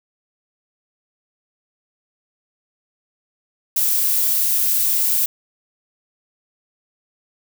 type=noise; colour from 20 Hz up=violet; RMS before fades=-18 dBFS; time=3.76-5.26 s; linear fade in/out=5 ms; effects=none